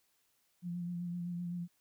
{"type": "tone with vibrato", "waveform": "sine", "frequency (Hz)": 174.61, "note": "F3", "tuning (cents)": 0, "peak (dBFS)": -36, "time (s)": [0.62, 1.68], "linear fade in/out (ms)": 50, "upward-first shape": "sine", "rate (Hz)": 7.8, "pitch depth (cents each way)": 27, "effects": ["white hiss -75 dBFS RMS until 1.8 s"]}